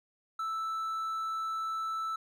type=tone; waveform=triangle; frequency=1318.5 Hz; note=E6; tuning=in tune; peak=-30 dBFS; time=0.39-2.16 s; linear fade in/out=5 ms; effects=none